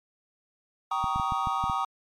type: chord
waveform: triangle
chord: Eb dominant seventh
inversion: first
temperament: just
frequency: 777.8 / 933.4 / 1120.1 / 1244.5 Hz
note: G5 / Bb5 / Db6 / Eb6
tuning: -14 / +2 / +18 / 0 cents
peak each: -30 / -30 / -30 / -28 dBFS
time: 0.91-1.85 s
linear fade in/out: 5 ms
type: clicks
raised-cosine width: 5 ms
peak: -22 dBFS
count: 7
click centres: 1.042 / 1.16 / 1.198 / 1.322 / 1.472 / 1.64 / 1.698 s
effects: MP3 96 kbps